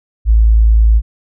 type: tone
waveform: sine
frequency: 54.9 Hz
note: A1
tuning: 3 cents flat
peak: -5 dBFS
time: 0.25-1.02 s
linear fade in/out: 50 ms
effects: none